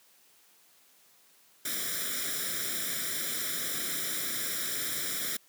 white noise with comb filter, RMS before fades -33 dBFS, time 1.65-5.37 s, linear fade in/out 5 ms, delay 0.55 ms, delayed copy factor +0.95, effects white hiss -62 dBFS RMS until 5.48 s + high-pass 150 Hz 12 dB/octave

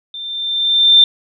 sine tone with level ramp, 3578 Hz, A7, 28 cents sharp, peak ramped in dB -26 to -3 dBFS, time 0.14-1.04 s, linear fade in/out 2 ms, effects none

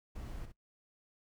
brown noise with echo, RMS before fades -43 dBFS, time 0.15-0.46 s, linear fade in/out 10 ms, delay 62 ms, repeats 1, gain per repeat -8 dB, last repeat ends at 0.522 s, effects noise-tail reverb RT60 0.1 s tail -20 dB re dry

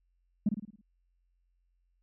sine tone with echo, 208.2 Hz, G#3, 5 cents sharp, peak -21 dBFS, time 0.46-0.49 s, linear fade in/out 5 ms, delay 54 ms, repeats 6, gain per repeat -6 dB, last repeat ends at 0.814 s, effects tanh soft clip ceiling -19 dBFS + added 44 Hz sine -70 dBFS peak until 2.02 s

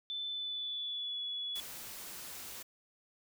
sine tone with pitch glide, 3520 to 3398 Hz, A7 to G#7, 0 to +39 cents, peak -36 dBFS, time 0.1-1.6 s, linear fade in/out 0 ms, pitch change -61 cents, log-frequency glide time 0.29-1.22 s
white noise, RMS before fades -46 dBFS, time 1.55-2.63 s, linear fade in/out 10 ms
effects none

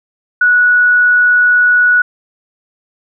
sine tone, 1468 Hz, F#6, 14 cents flat, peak -6 dBFS, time 0.41-2.02 s, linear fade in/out 5 ms, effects none

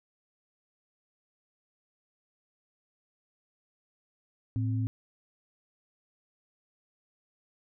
sine tone pair together, 110 / 261.6 Hz, A2 / C4, 0 / 0 cents, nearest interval octave + minor third, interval 1500 cents, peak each -27 / -35 dBFS, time 4.56-4.87 s, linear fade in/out 0 ms, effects none

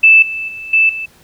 sine tone with level steps, 2637 Hz, E7, in tune, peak -3 / -19 / -25 / -7 / -20 dBFS, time 0.03-1.06 s, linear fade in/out 10 ms, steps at 0.22 / 0.48 / 0.73 / 0.89 s, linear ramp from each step 5 ms, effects pink hiss -48 dBFS RMS until 1.23 s

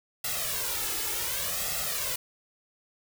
white noise with flanger, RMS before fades -31 dBFS, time 0.24-2.16 s, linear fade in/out 5 ms, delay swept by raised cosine 1.5 to 2.34 ms, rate 0.68 Hz, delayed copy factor +0.85, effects none

